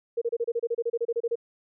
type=tone bursts; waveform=sine; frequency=467.5 Hz; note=A#4; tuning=5 cents sharp; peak=-23 dBFS; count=16; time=0.17-1.356 s; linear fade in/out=10 ms; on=46 ms; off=30 ms; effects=none